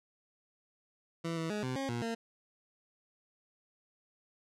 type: tone with pitch steps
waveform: 20% pulse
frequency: 166.2 / 163 / 209.8 / 128.4 / 271.1 / 119 / 229 Hz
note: E3 / E3 / G#3 / C3 / C#4 / A#2 / A#3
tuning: +15 / -19 / +18 / -32 / -38 / +36 / -31 cents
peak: -29 dBFS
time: 1.24-2.15 s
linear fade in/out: 10 ms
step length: 130 ms
effects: low-pass 8000 Hz 12 dB/octave